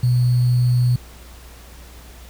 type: tone with sample-and-hold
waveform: sine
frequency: 123.47 Hz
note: B2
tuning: in tune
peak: -13 dBFS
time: 0.03-0.96 s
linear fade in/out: 5 ms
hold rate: 4410 Hz
effects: added 60 Hz sine -40 dBFS peak until 2.29 s + pink hiss -45 dBFS RMS until 2.29 s